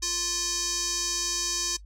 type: tone with band-pass filter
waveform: square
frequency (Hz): 349.2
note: F4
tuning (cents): 0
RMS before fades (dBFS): -29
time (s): 0.02-1.77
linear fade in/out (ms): 10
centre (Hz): 5800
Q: 3.8
effects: noise-tail reverb RT60 0.1 s tail -18 dB re dry + added 50 Hz sine -44 dBFS peak until 1.85 s